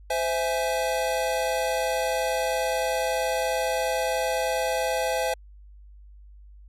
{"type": "chord", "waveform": "square", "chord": "C augmented", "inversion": "none", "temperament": "equal with one note detuned", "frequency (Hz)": [516.3, 659.3, 830.6], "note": ["C5", "E5", "G#5"], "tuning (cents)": [-23, 0, 0], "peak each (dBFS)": [-28, -29, -30], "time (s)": [0.1, 5.34], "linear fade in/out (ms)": 5, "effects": ["added 50 Hz sine -45 dBFS peak until 6.68 s", "resampled to 32000 Hz"]}